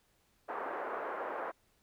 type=band-pass noise; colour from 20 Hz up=pink; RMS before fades=-39 dBFS; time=0.48-1.52 s; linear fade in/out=20 ms; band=410 to 1500 Hz; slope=24 dB/octave; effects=pink hiss -72 dBFS RMS until 1.82 s